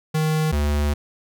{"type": "tone pair in turn", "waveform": "square", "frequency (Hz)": [156.1, 73.41], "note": ["D#3", "D2"], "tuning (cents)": [6, 0], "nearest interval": "octave + minor second", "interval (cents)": 1306, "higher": "first", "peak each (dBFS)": -19, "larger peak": "neither", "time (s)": [[0.14, 0.52], [0.52, 0.94]], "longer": "second", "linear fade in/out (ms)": 10, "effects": []}